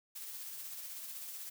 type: noise with tremolo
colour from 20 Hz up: blue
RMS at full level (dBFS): -44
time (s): 0.15-1.5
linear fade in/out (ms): 10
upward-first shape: sine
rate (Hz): 16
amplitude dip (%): 30
effects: none